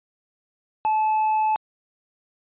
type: tone with tanh clipping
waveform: sine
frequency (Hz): 866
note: A5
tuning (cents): -28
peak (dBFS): -19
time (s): 0.85-1.56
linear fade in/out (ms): 0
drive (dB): 3
effects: resampled to 8000 Hz

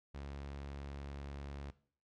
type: tone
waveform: sawtooth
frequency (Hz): 70.2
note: C#2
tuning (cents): +22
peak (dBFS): -40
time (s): 0.14-1.71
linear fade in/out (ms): 10
effects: noise-tail reverb RT60 0.5 s tail -18 dB re dry + low-pass 5000 Hz 12 dB/octave

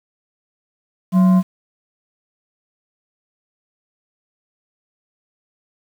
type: tone with frequency modulation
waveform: sine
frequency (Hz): 185.1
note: F#3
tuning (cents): +1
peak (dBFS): -8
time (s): 1.12-1.43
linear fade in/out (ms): 50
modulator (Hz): 858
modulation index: 0.24
effects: tanh soft clip ceiling -6 dBFS + 7-bit

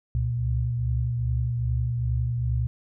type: tone cluster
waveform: sine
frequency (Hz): 67.3 / 69.8 / 119.6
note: C2 / C#2 / A#2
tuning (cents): +49 / +13 / +45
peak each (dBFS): -31 / -30 / -24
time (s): 0.15-2.67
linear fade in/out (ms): 0
effects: none

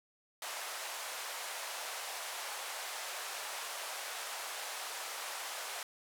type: band-pass noise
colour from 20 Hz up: pink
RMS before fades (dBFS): -42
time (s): 0.42-5.83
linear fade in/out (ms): 2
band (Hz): 620 to 13000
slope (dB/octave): 24
effects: none

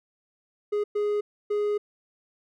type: tone bursts at uneven times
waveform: triangle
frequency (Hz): 415.3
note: G#4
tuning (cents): 0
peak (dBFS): -21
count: 3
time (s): 0.72-0.84 / 0.95-1.21 / 1.5-1.78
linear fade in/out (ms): 10
effects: none

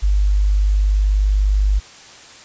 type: tone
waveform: sine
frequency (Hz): 50.2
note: G1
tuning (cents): +42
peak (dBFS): -12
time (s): 0.02-1.8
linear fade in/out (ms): 20
effects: white hiss -41 dBFS RMS until 2.44 s + resampled to 16000 Hz

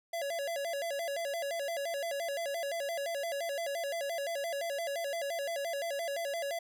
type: tone with vibrato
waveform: square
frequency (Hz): 615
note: D#5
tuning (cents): -20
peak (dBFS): -34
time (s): 0.13-6.59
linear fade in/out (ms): 5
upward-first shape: square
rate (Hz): 5.8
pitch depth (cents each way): 160
effects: none

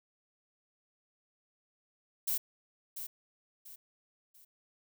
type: noise with echo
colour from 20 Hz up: violet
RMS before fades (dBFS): -32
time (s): 2.27-2.38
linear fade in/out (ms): 10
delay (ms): 690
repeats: 3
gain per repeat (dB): -9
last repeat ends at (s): 4.45
effects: none

